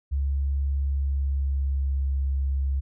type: tone with pitch glide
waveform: sine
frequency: 69.3 to 68.07 Hz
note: C#2 to C#2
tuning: 0 to -31 cents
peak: -22 dBFS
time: 0.11-2.81 s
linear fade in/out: 20 ms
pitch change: -31 cents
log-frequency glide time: 0.79-2.08 s
effects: none